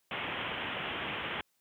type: low-pass noise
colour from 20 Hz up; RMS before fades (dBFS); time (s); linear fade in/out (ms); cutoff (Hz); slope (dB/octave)
white; -37; 0.11-1.41; 2; 3300; 96
effects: white hiss -75 dBFS RMS until 1.6 s + high-pass 80 Hz 12 dB/octave